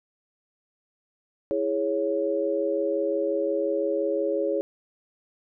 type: chord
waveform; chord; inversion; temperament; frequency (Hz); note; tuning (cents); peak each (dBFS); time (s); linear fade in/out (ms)
sine; C# minor; first; equal; 329.6 / 415.3 / 554.4; E4 / G#4 / C#5; 0 / 0 / 0; -29 / -27 / -26; 1.51-4.61; 0
effects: none

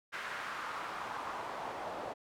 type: noise with band-pass filter sweep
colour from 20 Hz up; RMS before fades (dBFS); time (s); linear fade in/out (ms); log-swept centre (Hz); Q
pink; -41; 0.12-2.14; 20; 1600 to 700; 2
effects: none

